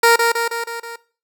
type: tone with echo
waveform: 15% pulse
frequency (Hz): 465.4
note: A#4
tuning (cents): -3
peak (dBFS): -3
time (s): 0.03-0.16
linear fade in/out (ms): 5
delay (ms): 160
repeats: 5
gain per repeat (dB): -4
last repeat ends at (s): 0.96
effects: noise-tail reverb RT60 0.4 s tail -20 dB re dry